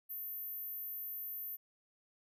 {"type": "tone", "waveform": "sine", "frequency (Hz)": 13450, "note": "G#9", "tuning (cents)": 21, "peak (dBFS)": -40, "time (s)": [0.09, 1.57], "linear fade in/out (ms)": 20, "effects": []}